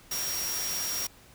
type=tone in noise; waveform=sine; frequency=5620 Hz; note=F8; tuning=10 cents sharp; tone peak=-32 dBFS; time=0.11-1.07 s; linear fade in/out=5 ms; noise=white; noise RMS=-34 dBFS; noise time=0.11-1.07 s; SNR=-1 dB; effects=pink hiss -55 dBFS RMS until 1.34 s